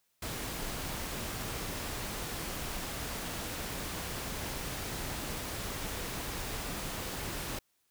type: noise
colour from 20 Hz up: pink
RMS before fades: -38 dBFS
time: 0.22-7.59 s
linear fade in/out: 5 ms
effects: white hiss -75 dBFS RMS until 7.9 s